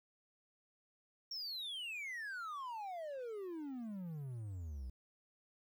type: exponential sweep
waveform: triangle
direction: down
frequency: 5588 to 60.1 Hz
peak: -40 dBFS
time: 1.31-4.9 s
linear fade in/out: 5 ms
effects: 12-bit